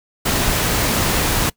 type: noise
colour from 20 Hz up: pink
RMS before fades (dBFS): -18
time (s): 0.25-1.5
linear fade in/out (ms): 10
effects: noise-tail reverb RT60 0.1 s tail -23 dB re dry